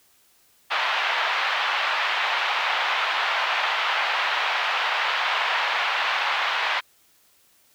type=band-pass noise; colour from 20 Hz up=pink; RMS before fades=-24 dBFS; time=0.7-6.81 s; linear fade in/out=20 ms; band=800 to 3400 Hz; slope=24 dB/octave; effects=white hiss -60 dBFS RMS until 7.74 s